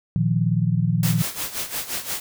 sine chord, Bb suspended fourth, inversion none, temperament equal, 116.54 / 155.56 / 174.61 Hz, Bb2 / Eb3 / F3, 0 / 0 / 0 cents, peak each -22 dBFS, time 0.16-1.22 s, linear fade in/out 0 ms
white noise with tremolo, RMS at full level -26 dBFS, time 1.03-2.2 s, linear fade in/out 2 ms, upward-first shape sine, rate 5.7 Hz, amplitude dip 75%
effects none

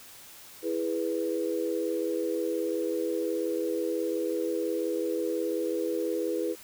sine chord, E major, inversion none, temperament equal, 329.6 / 415.3 / 493.9 Hz, E4 / G#4 / B4, 0 / 0 / 0 cents, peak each -31 / -32 / -31 dBFS, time 0.62-6.56 s, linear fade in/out 50 ms, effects white hiss -49 dBFS RMS until 6.63 s

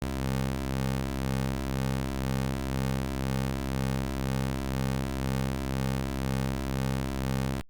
20% pulse ring-modulated tone, 66.8 Hz, C2, 36 cents sharp, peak -19 dBFS, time 0.02-7.61 s, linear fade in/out 0 ms, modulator 65.8 Hz, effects Opus 48 kbps

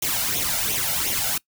white noise with flanger, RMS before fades -24 dBFS, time 0.02-1.38 s, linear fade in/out 5 ms, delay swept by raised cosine 0.31 to 1.41 ms, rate 2.8 Hz, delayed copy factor +0.7, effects noise-tail reverb RT60 0.1 s tail -22 dB re dry

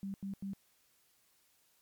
sine tone bursts, 196 Hz, G3, in tune, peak -37 dBFS, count 3, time 0.03-0.534 s, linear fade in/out 0 ms, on 110 ms, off 87 ms, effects white hiss -71 dBFS RMS until 1.81 s + MP3 96 kbps

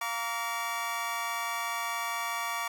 25% pulse chord, Bb major, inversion second, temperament equal with one note detuned, 698.5 / 932.3 / 1149.2 Hz, F5 / Bb5 / D6, 0 / 0 / -38 cents, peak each -35 / -32 / -30 dBFS, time 0.01-2.68 s, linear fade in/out 5 ms, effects none

